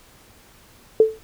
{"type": "tone with exponential decay", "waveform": "sine", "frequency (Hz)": 440, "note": "A4", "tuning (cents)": 0, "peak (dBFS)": -6, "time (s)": [1, 1.19], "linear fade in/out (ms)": 2, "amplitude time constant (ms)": 40, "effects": ["pink hiss -51 dBFS RMS until 1.23 s"]}